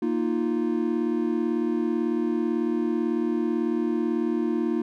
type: chord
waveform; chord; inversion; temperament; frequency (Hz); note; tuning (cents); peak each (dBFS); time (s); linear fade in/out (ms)
triangle; Bb suspended fourth; none; equal; 233.1 / 311.1 / 349.2; Bb3 / Eb4 / F4; 0 / 0 / 0; -25; 0.02-4.82; 5
effects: none